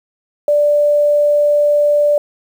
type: tone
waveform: sine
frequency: 587.3 Hz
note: D5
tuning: in tune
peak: -9 dBFS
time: 0.48-2.18 s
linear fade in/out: 2 ms
effects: 7-bit